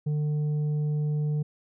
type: tone with tanh clipping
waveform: triangle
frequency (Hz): 150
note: D3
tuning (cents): +37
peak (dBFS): -25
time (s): 0.06-1.43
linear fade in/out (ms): 10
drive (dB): 9
effects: none